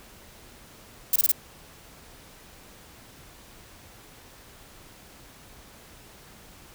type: noise bursts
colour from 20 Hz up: violet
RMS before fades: -20 dBFS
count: 4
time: 1.13-1.317 s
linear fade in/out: 2 ms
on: 28 ms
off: 25 ms
effects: pink hiss -50 dBFS RMS until 6.74 s